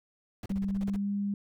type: noise bursts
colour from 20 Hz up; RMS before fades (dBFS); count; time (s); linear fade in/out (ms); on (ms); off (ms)
brown; -39; 9; 0.43-0.963; 2; 29; 34
type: tone with pitch glide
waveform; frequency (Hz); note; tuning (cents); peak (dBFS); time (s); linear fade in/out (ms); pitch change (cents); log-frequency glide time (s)
sine; 196 to 201.4; G3 to G3; 0 to +47; -28; 0.5-1.34; 2; +47; 0.72-1.09
effects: none